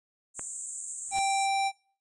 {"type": "band-pass noise", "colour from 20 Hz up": "pink", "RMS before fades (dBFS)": -39, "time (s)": [0.34, 1.49], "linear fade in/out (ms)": 50, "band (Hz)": [7000, 8700], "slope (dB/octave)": 96}
{"type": "click", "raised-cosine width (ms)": 0.5, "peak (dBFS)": -24, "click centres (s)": 0.394}
{"type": "noise with exponential growth", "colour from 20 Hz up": "pink", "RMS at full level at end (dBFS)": -40, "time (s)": [1.05, 1.19], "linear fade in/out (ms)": 0, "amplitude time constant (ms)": 30}
{"type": "tone", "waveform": "square", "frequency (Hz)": 784, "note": "G5", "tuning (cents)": 0, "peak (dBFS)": -26, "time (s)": [1.11, 1.72], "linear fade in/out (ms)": 50}
{"effects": ["noise-tail reverb RT60 0.4 s tail -20 dB re dry", "resampled to 24000 Hz"]}